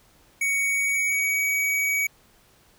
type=tone with pitch glide; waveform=square; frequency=2238 to 2263 Hz; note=C#7 to C#7; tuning=+16 to +35 cents; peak=-22 dBFS; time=0.41-2.07 s; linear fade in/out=5 ms; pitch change=+19 cents; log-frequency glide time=0.66-1.45 s; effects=pink hiss -58 dBFS RMS until 2.78 s